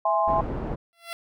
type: chord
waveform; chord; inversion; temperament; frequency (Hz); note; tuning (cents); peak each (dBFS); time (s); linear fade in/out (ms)
sine; E augmented; none; equal; 659.3 / 830.6 / 1046.5; E5 / G#5 / B#5; 0 / 0 / 0; -24; 0.05-0.41; 5
type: low-pass noise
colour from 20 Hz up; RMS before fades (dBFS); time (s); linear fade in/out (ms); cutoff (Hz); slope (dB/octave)
pink; -30; 0.27-0.76; 20; 740; 12
type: tone with exponential growth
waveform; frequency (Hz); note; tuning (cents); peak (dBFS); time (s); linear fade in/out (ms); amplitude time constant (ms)
10% pulse; 679; F5; -49; -21; 0.93-1.13; 0; 43
effects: none